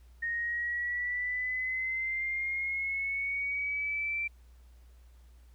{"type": "linear sweep", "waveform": "sine", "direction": "up", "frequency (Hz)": [1853, 2349], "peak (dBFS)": -30, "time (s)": [0.22, 4.28], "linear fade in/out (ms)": 10, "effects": ["added 60 Hz sine -53 dBFS peak until 5.54 s", "pink hiss -69 dBFS RMS until 5.54 s"]}